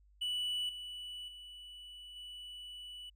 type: tone with level steps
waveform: triangle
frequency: 2960 Hz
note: F#7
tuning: in tune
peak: -32 / -41 / -47 / -44 dBFS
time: 0.21-3.1 s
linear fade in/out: 10 ms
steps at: 0.69 / 1.28 / 2.16 s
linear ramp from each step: 2 ms
effects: added 50 Hz sine -62 dBFS peak until 3.15 s